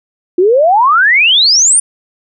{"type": "exponential sweep", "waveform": "sine", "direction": "up", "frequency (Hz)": [343.2, 9590], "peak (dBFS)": -5, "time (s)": [0.38, 1.8], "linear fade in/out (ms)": 5, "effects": []}